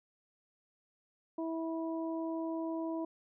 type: harmonic tone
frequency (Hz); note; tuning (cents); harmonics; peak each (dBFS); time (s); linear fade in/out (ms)
326.2; E4; -18; 1 / 2 / 3; -35 / -41 / -45; 1.38-3.05; 5
effects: none